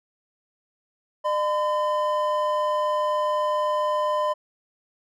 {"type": "tone pair together", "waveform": "triangle", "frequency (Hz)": [604, 1015.8], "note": ["D5", "B5"], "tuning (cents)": [48, 48], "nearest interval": "major sixth", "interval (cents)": 900, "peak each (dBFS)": -22, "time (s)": [1.24, 4.34], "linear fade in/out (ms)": 20, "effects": []}